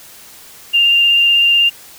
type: tone with vibrato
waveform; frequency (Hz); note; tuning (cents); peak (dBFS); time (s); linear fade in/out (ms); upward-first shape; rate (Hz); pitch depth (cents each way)
sine; 2794; F7; 0; -8; 0.73-1.7; 20; sine; 16; 12
effects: white hiss -39 dBFS RMS until 1.98 s